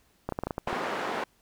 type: clicks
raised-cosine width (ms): 1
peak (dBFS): -16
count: 9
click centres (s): 0.29 / 0.323 / 0.389 / 0.436 / 0.47 / 0.508 / 0.581 / 0.675 / 0.729
type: band-pass noise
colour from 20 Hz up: white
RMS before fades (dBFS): -32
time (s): 0.67-1.24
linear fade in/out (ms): 5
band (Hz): 280 to 1200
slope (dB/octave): 12
effects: pink hiss -66 dBFS RMS until 1.41 s